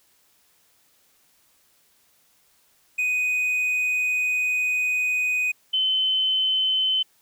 triangle / sine tone pair in turn, 2494 / 3056 Hz, D#7 / G7, +3 / -45 cents, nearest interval major third, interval 352 cents, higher second, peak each -19 dBFS, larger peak neither, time 2.98-5.52 / 5.73-7.03 s, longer first, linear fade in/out 10 ms, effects white hiss -62 dBFS RMS until 7.21 s

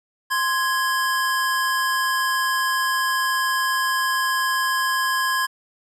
square tone pair together, 1046.5 / 1661.2 Hz, C6 / G#6, 0 / 0 cents, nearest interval minor sixth, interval 800 cents, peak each -23 / -23 dBFS, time 0.3-5.47 s, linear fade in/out 20 ms, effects resampled to 32000 Hz + 9-bit

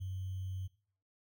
sine tone with sample-and-hold, 93.7 Hz, F#2, 22 cents sharp, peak -37 dBFS, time 0-0.68 s, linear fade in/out 20 ms, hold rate 3150 Hz, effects noise-tail reverb RT60 0.5 s tail -19 dB re dry

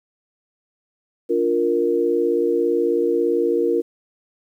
sine chord, Bb major, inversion first, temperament just, 291.4 / 349.6 / 466.2 Hz, D4 / F4 / Bb4, -13 / +2 / 0 cents, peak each -25 / -20 / -19 dBFS, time 1.29-3.82 s, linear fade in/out 20 ms, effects 9-bit

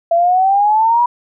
sine exponential sweep, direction up, 668 to 976 Hz, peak -9 dBFS, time 0.11-1.06 s, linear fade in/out 5 ms, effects none

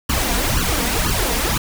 pink noise with flanger, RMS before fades -19 dBFS, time 0.09-1.58 s, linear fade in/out 5 ms, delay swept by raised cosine 0.67 to 4.27 ms, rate 2 Hz, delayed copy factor +0.9, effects none

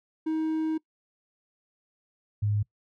triangle / sine tone pair in turn, 316.3 / 104.04 Hz, D#4 / G#2, +29 / +4 cents, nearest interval octave + perfect fifth, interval 1925 cents, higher first, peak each -23 dBFS, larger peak neither, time 0.26-0.78 / 2.42-2.63 s, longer first, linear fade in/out 10 ms, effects noise-tail reverb RT60 0.1 s tail -23 dB re dry

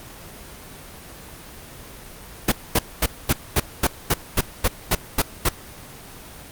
pink noise bursts, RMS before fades -17 dBFS, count 12, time 2.48-5.49 s, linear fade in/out 5 ms, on 40 ms, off 230 ms, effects pink hiss -40 dBFS RMS until 6.51 s + Opus 24 kbps

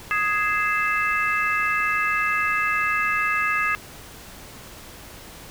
harmonic tone with a mistuned harmonic, 416.2 Hz, G#4, 4 cents sharp, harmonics 3 / 4 / 5 / 6, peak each -24 / -25 / -26 / -27 dBFS, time 0.11-3.75 s, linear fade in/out 0 ms, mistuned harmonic 6, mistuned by +92 cents, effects pink hiss -42 dBFS RMS until 5.5 s

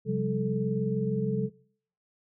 sine tone cluster, 133.5 / 180.4 / 199.8 / 437.2 Hz, C3 / F#3 / G3 / A4, +35 / -44 / +33 / -11 cents, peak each -31 dBFS, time 0.05-1.5 s, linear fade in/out 50 ms, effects noise-tail reverb RT60 0.6 s tail -23 dB re dry

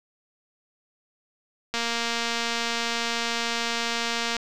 click train, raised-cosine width 0.2 ms, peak -10 dBFS, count 613, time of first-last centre 1.74-4.367 s, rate 233 Hz, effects none

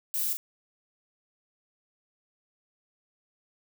violet noise with echo, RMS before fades -30 dBFS, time 0.14-0.33 s, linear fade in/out 0 ms, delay 40 ms, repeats 1, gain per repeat -5 dB, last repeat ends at 0.37 s, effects none

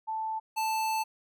sine / square tone pair in turn, 880 / 880 Hz, A5 / A5, 0 / 0 cents, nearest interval unison, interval 0 cents, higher neither, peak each -30 / -28 dBFS, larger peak second, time 0.07-0.4 / 0.56-1.04 s, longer second, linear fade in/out 20 ms, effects none

